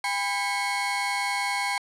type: tone cluster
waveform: 35% pulse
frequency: 805 / 995 / 2195 Hz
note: G5 / B5 / C#7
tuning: +46 / +13 / -18 cents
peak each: -28 / -29 / -27 dBFS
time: 0.04-1.78 s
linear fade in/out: 2 ms
effects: low-pass 10000 Hz 12 dB/octave